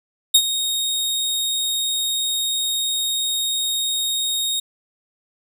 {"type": "tone with ADSR envelope", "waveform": "sawtooth", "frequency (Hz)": 3729, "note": "A#7", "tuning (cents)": 0, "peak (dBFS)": -5, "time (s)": [0.34, 4.6], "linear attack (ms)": 9, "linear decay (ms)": 63, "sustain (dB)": -12, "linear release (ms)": 6, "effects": []}